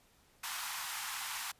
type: high-pass noise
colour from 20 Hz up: pink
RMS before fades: -40 dBFS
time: 0.43-1.52 s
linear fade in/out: 10 ms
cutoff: 840 Hz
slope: 48 dB/octave
effects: pink hiss -67 dBFS RMS until 1.59 s + resampled to 32000 Hz